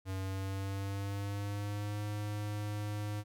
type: tone with pitch glide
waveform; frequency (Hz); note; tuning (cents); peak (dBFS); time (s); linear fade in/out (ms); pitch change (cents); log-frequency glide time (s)
square; 95.2 to 104.42; F#2 to G#2; +50 to +10; -36; 0.05-3.24; 50; +160; 0.18-2.03
effects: none